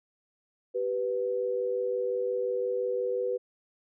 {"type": "tone pair together", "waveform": "sine", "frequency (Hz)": [388.2, 493.9], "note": ["G4", "B4"], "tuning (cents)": [-17, 0], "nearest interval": "major third", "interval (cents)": 417, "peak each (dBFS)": [-32, -28], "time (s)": [0.74, 3.38], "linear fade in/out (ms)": 20, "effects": []}